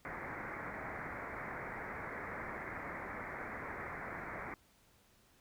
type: low-pass noise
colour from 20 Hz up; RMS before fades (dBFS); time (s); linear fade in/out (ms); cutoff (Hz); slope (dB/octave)
white; -44; 0.05-4.54; 0; 2200; 96
effects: pink hiss -68 dBFS RMS until 5.4 s